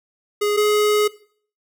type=tone pair in turn; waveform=square; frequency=415.3 / 420.1 Hz; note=G#4 / G#4; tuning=0 / +20 cents; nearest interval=unison; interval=20 cents; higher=second; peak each=-18 / -15 dBFS; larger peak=second; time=0.41-0.57 / 0.57-1.08 s; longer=second; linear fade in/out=10 ms; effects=noise-tail reverb RT60 0.5 s tail -19 dB re dry